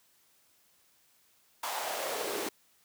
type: noise with high-pass filter sweep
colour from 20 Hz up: pink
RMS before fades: -35 dBFS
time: 1.63-2.49 s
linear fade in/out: 5 ms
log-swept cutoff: 900 to 340 Hz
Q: 3
effects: white hiss -67 dBFS RMS until 2.84 s + high-pass 60 Hz 12 dB/octave